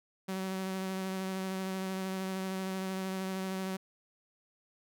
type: tone with vibrato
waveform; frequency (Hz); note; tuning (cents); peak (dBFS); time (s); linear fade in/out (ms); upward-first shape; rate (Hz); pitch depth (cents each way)
sawtooth; 189.4; F#3; +41; -30; 0.28-3.77; 10; sine; 13; 15
effects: none